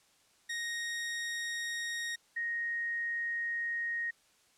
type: tone pair in turn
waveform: sawtooth / sine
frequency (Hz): 1869 / 1869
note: A#6 / A#6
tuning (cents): +4 / +4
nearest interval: unison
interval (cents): 0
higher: neither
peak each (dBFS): -31 / -32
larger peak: first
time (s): 0.49-2.16 / 2.36-4.11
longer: second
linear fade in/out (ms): 10
effects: white hiss -67 dBFS RMS until 4.57 s + low-pass 9000 Hz 12 dB/octave